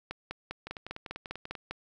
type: two click trains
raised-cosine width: 0.3 ms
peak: -20 / -24 dBFS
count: 9 / 10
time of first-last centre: 0.11-1.71 / 0.67-1.552 s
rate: 5 / 10.2 Hz
effects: none